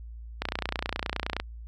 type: click train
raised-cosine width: 0.3 ms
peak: -12 dBFS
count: 30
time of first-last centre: 0.42-1.4 s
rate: 29.6 Hz
effects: added 57 Hz sine -39 dBFS peak until 1.67 s